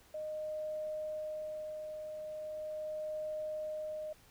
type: tone with tremolo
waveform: sine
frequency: 616 Hz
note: D#5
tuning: 17 cents flat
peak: -36 dBFS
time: 0.14-4.13 s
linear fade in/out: 5 ms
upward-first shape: sine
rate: 0.39 Hz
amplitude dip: 40%
effects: pink hiss -63 dBFS RMS until 4.3 s